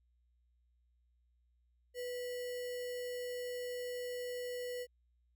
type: tone with sample-and-hold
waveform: sine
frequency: 493.9 Hz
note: B4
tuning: in tune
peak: -38 dBFS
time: 1.94-4.87 s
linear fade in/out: 50 ms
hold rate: 2450 Hz
effects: added 60 Hz sine -70 dBFS peak until 5.35 s